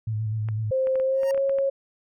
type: tone with vibrato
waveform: sine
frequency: 108.8 Hz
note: A2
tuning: 19 cents flat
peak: -24 dBFS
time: 0.07-0.71 s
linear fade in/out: 5 ms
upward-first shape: square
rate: 7.9 Hz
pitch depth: 31 cents each way
type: clicks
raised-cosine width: 0.5 ms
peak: -25 dBFS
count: 9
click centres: 0.487 / 0.871 / 0.956 / 0.999 / 1.233 / 1.346 / 1.377 / 1.495 / 1.586 s
type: tone with pitch glide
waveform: sine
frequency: 525 to 546.7 Hz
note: C5 to C#5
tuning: +6 to -24 cents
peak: -20 dBFS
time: 0.71-1.7 s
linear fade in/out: 10 ms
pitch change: +70 cents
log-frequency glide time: 1.02-1.34 s
type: tone with exponential growth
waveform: 25% pulse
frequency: 931 Hz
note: A#5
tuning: 2 cents flat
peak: -28 dBFS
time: 1.12-1.31 s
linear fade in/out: 1 ms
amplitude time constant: 40 ms
effects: none